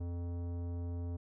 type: tone with tanh clipping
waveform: sine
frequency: 86.6 Hz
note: F2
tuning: 14 cents flat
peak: -38 dBFS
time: 0-1.17 s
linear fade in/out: 10 ms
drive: 15 dB
effects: none